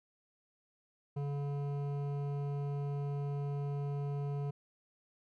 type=tone with hard clipping; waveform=sine; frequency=142.4 Hz; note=C#3; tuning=47 cents sharp; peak=-36 dBFS; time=1.16-4.51 s; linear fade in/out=10 ms; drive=12 dB; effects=none